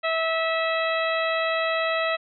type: harmonic tone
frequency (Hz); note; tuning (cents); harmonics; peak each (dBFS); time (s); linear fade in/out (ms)
651; E5; -22; 1 / 2 / 3 / 4 / 5 / 6; -25 / -28 / -29 / -31 / -36 / -35; 0.03-2.17; 20
effects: none